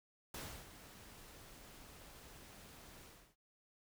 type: noise with ADSR envelope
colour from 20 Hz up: pink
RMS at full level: -45 dBFS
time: 0.34-3.36 s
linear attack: 4 ms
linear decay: 300 ms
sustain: -12 dB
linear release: 320 ms
effects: none